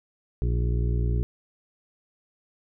harmonic tone with a mistuned harmonic, 59.3 Hz, A#1, 30 cents sharp, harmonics 1 / 2 / 3 / 4 / 5 / 6 / 7, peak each -23 / -27 / -36 / -43 / -42 / -40 / -39 dBFS, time 0.42-1.23 s, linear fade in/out 0 ms, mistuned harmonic 5, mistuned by +61 cents, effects none

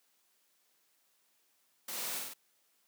white noise with echo, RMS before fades -41 dBFS, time 1.88-2.19 s, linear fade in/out 5 ms, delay 49 ms, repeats 3, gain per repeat -2 dB, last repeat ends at 2.337 s, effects white hiss -73 dBFS RMS until 2.87 s + high-pass 200 Hz 12 dB/octave

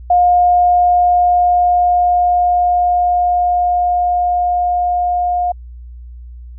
sine tone with level ramp, 712 Hz, F5, 33 cents sharp, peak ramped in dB -7 to -13 dBFS, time 0.1-5.52 s, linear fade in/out 5 ms, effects added 60 Hz sine -30 dBFS peak until 6.58 s

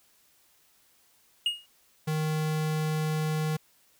triangle tone with exponential decay, 2863 Hz, F7, 42 cents sharp, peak -19 dBFS, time 1.46-1.66 s, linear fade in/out 2 ms, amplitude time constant 43 ms
square tone, 155.4 Hz, D#3, 2 cents flat, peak -27 dBFS, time 2.07-3.57 s, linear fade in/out 10 ms
effects white hiss -64 dBFS RMS until 3.99 s

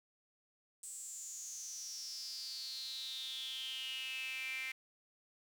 sawtooth tone with high-pass filter sweep, 261.6 Hz, C4, in tune, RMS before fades -44 dBFS, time 0.83-4.72 s, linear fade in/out 5 ms, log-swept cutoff 8100 to 2200 Hz, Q 9.7, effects none

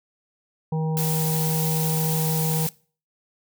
harmonic tone, 158.4 Hz, D#3, 31 cents sharp, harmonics 1 / 3 / 5 / 6, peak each -22 / -32 / -36 / -38 dBFS, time 0.72-2.67 s, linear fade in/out 5 ms
blue noise, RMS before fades -28 dBFS, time 0.97-2.69 s, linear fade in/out 0 ms
effects noise-tail reverb RT60 0.4 s tail -22 dB re dry

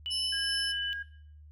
sine tone with pitch glide, 2962 to 2988 Hz, F#7 to F#7, +1 to +16 cents, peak -32 dBFS, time 0.06-0.93 s, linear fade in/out 0 ms, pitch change +15 cents, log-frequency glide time 0.16-0.29 s
35% pulse tone with tremolo, 5274 Hz, E8, in tune, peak -29 dBFS, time 0.1-0.73 s, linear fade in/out 20 ms, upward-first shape sine, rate 2.8 Hz, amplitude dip 30%
sine tone, 1631 Hz, G#6, 32 cents flat, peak -34 dBFS, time 0.32-1.03 s, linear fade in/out 10 ms
effects noise-tail reverb RT60 0.6 s tail -17 dB re dry + added 75 Hz sine -49 dBFS peak until 1.51 s

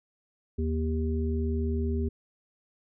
harmonic tone, 78.9 Hz, D#2, 25 cents sharp, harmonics 1 / 3 / 5, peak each -27 / -32 / -34 dBFS, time 0.58-2.09 s, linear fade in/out 10 ms, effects none

